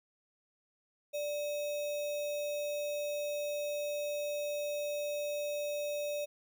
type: tone with sample-and-hold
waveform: sine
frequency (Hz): 587.3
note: D5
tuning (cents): 0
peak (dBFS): -33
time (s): 1.13-6.26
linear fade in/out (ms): 20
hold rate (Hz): 3150
effects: none